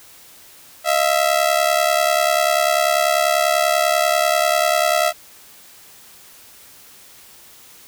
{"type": "ring-modulated tone", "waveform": "sawtooth", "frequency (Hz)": 659.3, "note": "E5", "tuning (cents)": 0, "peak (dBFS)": -8, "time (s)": [0.84, 5.13], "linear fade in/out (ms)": 50, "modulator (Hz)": 35.1, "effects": ["white hiss -45 dBFS RMS until 7.87 s"]}